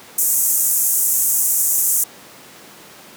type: band-pass noise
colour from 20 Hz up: white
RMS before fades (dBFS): -17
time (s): 0.18-2.04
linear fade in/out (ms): 5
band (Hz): 6500 to 16000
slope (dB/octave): 48
effects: pink hiss -41 dBFS RMS until 3.16 s + high-pass 200 Hz 12 dB/octave